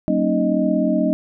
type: tone cluster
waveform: sine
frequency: 188.4 / 231.2 / 272.2 / 308.6 / 619 Hz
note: F#3 / A#3 / C#4 / D#4 / D#5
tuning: +32 / -14 / -31 / -14 / -9 cents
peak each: -22 dBFS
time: 0.08-1.13 s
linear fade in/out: 0 ms
effects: none